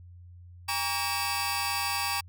sawtooth tone cluster, 806 / 937 / 1139 / 2623 / 4674 Hz, G5 / A#5 / C#6 / E7 / D8, +48 / +9 / +47 / -9 / -9 cents, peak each -31 dBFS, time 0.68-2.21 s, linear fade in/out 10 ms, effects added 88 Hz sine -46 dBFS peak until 2.28 s

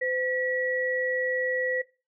sine tone pair together, 510 / 1932.2 Hz, C5 / B6, -44 / -38 cents, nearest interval octave + major seventh, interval 2306 cents, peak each -28 dBFS, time 0.01-1.82 s, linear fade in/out 10 ms, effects noise-tail reverb RT60 0.3 s tail -19 dB re dry

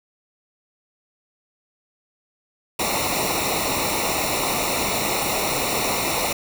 pink noise with comb filter, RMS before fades -23 dBFS, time 2.79-6.33 s, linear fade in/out 5 ms, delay 0.62 ms, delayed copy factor -0.85, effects none

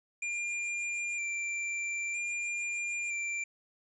square tone with vibrato, 2379 Hz, D7, 22 cents sharp, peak -33 dBFS, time 0.22-3.44 s, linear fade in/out 5 ms, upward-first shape square, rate 0.52 Hz, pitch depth 16 cents each way, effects resampled to 22050 Hz + 11-bit

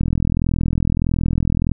click train, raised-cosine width 5 ms, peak -6 dBFS, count 72, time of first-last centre 0.01-1.717 s, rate 41.6 Hz, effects none

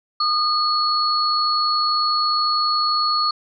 sine tone pair together, 1226 / 4369 Hz, D#6 / C#8, -26 / -26 cents, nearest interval octave + minor seventh, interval 2200 cents, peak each -19 / -20 dBFS, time 0.2-3.31 s, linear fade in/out 5 ms, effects none

